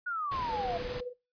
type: exponential sweep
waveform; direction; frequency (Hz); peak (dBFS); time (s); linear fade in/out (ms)
sine; down; 1480 to 668; -31; 0.06-0.78; 10
type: noise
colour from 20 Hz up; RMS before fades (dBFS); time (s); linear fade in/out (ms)
pink; -40; 0.31-1.01; 10
type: tone with tremolo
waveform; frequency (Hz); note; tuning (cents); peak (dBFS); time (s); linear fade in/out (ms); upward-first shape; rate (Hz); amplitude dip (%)
sine; 493.9; B4; 0; -32; 0.48-1.14; 50; triangle; 19; 75
effects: noise-tail reverb RT60 0.3 s tail -24 dB re dry + resampled to 11025 Hz